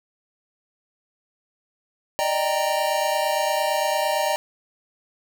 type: chord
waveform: square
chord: Eb major seventh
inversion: third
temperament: equal with one note detuned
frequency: 593.5 / 622.3 / 784 / 932.3 Hz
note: D5 / Eb5 / G5 / Bb5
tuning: +18 / 0 / 0 / 0 cents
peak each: -27 dBFS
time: 2.19-4.36 s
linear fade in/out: 0 ms
effects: none